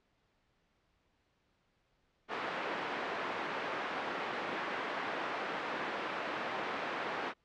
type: band-pass noise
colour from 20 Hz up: white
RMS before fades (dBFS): -38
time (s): 2.28-7.34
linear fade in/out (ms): 50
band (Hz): 270 to 1600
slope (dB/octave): 12
effects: pink hiss -75 dBFS RMS until 7.44 s + low-pass 4000 Hz 12 dB/octave